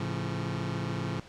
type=chord; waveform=sawtooth; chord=A augmented; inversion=none; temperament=just; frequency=110 / 137.5 / 171.88 Hz; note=A2 / C#3 / E#3; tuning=0 / -14 / -27 cents; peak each=-31 dBFS; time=0-1.2 s; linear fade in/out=5 ms; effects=pink hiss -51 dBFS RMS until 1.28 s + low-pass 5000 Hz 12 dB/octave